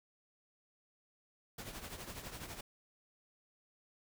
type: noise with tremolo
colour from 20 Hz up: pink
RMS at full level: -44 dBFS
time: 1.58-2.61 s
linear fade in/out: 5 ms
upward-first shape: triangle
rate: 12 Hz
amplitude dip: 70%
effects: none

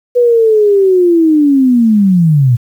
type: linear sweep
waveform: sine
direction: down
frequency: 494 to 114.8 Hz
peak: -5 dBFS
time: 0.15-2.57 s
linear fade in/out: 20 ms
effects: 7-bit

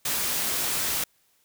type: noise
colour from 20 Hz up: white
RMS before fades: -27 dBFS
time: 0.05-1.04 s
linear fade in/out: 5 ms
effects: white hiss -66 dBFS RMS until 1.44 s

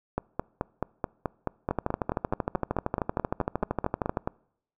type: two click trains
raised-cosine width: 1 ms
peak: -13 / -12 dBFS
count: 20 / 33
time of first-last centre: 0.18-4.275 / 1.71-4.172 s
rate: 4.64 / 13 Hz
effects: noise-tail reverb RT60 0.7 s tail -25 dB re dry

